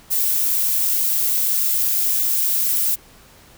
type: noise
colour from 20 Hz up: violet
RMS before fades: -19 dBFS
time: 0.1-2.96 s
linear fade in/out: 20 ms
effects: pink hiss -48 dBFS RMS until 3.57 s